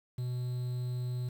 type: tone with quantisation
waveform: triangle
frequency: 124.2 Hz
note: B2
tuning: 10 cents sharp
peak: -30 dBFS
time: 0.18-1.29 s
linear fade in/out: 5 ms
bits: 9
effects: none